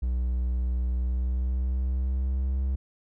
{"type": "tone with pitch glide", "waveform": "triangle", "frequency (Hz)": [61.74, 66.17], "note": ["B1", "C2"], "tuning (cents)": [0, 20], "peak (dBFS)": -22, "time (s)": [0.02, 2.76], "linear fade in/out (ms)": 10, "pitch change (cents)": 120, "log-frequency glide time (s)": [0.97, 2.63], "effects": []}